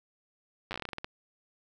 slowing click train, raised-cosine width 0.3 ms, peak -20 dBFS, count 13, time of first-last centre 0.71-1.045 s, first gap 9 ms, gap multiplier 1.19, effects 10-bit

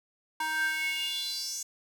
square tone with high-pass filter sweep, 313.4 Hz, D#4, 13 cents sharp, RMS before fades -32 dBFS, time 0.4-1.63 s, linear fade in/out 5 ms, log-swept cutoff 1100 to 6700 Hz, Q 5.8, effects none

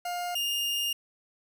40% pulse tone pair in turn, 707 / 2828 Hz, F5 / F7, +21 / +21 cents, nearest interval 2 octaves, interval 2400 cents, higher second, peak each -30 / -26 dBFS, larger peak second, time 0.05-0.35 / 0.35-0.93 s, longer second, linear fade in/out 5 ms, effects 9-bit

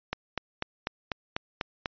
click train, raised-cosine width 0.3 ms, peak -13 dBFS, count 8, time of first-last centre 0.13-1.858 s, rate 4.05 Hz, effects resampled to 11025 Hz

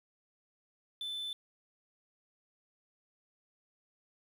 sine tone, 3520 Hz, A7, in tune, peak -34 dBFS, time 1.01-1.33 s, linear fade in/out 2 ms, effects tanh soft clip ceiling -35 dBFS + 10-bit

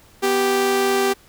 sawtooth tone pair together, 246.6 / 391.8 Hz, B3 / G4, -2 / -1 cents, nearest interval minor sixth, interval 801 cents, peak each -22 / -13 dBFS, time 0.22-1.14 s, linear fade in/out 20 ms, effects pink hiss -51 dBFS RMS until 1.28 s

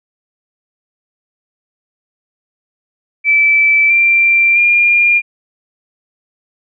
sine tone with pitch steps, 2317 / 2362 / 2407 Hz, D7 / D7 / D7, -24 / +9 / +42 cents, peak -7 dBFS, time 3.24-5.22 s, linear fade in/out 50 ms, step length 660 ms, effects none

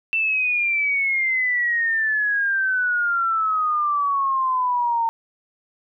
sine exponential sweep, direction down, 2678 to 909 Hz, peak -18 dBFS, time 0.13-5.09 s, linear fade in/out 0 ms, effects none

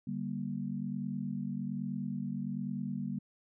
sine chord, G minor, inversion second, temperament equal with one note detuned, 146.83 / 196 / 237.2 Hz, D3 / G3 / Bb3, 0 / 0 / +30 cents, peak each -40 / -37 / -38 dBFS, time 0.07-3.19 s, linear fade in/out 5 ms, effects none

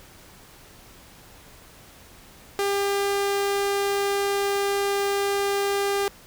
sawtooth tone, 399.8 Hz, G4, 34 cents sharp, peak -18 dBFS, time 2.59-6.08 s, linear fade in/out 0 ms, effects pink hiss -49 dBFS RMS until 6.26 s

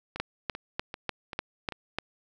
two click trains, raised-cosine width 0.3 ms, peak -13 / -21 dBFS, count 7 / 5, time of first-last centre 0.2-1.986 / 0.16-1.722 s, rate 3.36 / 2.56 Hz, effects none

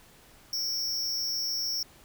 square tone with amplitude modulation, 5460 Hz, F8, 40 cents flat, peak -25 dBFS, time 0.53-1.83 s, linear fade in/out 2 ms, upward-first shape sine, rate 247 Hz, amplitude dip 90%, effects pink hiss -56 dBFS RMS until 2.04 s

